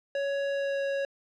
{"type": "tone with pitch glide", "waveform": "square", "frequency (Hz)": [558, 553.8], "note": ["C#5", "C#5"], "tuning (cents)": [11, -2], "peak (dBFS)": -28, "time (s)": [0.15, 1.05], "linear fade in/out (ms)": 2, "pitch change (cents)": -13, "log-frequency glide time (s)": [0.51, 0.81], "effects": ["low-pass 3000 Hz 12 dB/octave"]}